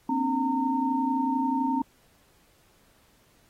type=tone cluster; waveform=sine; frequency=240.3 / 264.6 / 296 / 916 Hz; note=B3 / C4 / D4 / A#5; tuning=-47 / +20 / +14 / -31 cents; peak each=-35 / -26 / -34 / -27 dBFS; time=0.09-1.82 s; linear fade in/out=5 ms; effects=pink hiss -63 dBFS RMS until 3.49 s + AAC 48 kbps